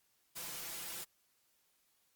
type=noise with comb filter; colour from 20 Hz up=white; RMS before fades=-44 dBFS; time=0.35-1.05 s; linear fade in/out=20 ms; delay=5.9 ms; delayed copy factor=+0.8; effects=white hiss -75 dBFS RMS until 2.15 s + Opus 48 kbps